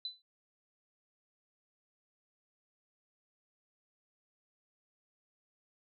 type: tone with exponential decay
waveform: sine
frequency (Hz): 4001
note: B7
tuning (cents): +22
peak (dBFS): -33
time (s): 0.05-0.22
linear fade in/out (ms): 2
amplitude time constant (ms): 35
effects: none